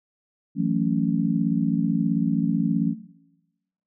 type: chord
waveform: sine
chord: F# minor seventh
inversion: third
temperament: just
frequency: 166.5 / 185 / 222 / 277.5 Hz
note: E3 / F#3 / A3 / C#4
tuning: +18 / 0 / +16 / +2 cents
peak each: -26 dBFS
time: 0.55-2.95 s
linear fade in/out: 50 ms
effects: noise-tail reverb RT60 1.0 s tail -18 dB re dry